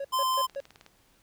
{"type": "tone bursts", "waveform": "triangle", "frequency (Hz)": 554.4, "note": "C#5", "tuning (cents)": 0, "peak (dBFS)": -29, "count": 4, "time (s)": [0, 0.604], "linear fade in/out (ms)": 5, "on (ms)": 46, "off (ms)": 140}
{"type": "tone", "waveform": "square", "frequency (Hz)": 1036, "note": "C6", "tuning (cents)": -17, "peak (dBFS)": -25, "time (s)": [0.12, 0.47], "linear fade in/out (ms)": 20}
{"type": "click train", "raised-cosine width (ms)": 0.2, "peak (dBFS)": -32, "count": 11, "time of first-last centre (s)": [0.34, 0.864], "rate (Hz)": 19.1}
{"effects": ["pink hiss -64 dBFS RMS until 1.22 s"]}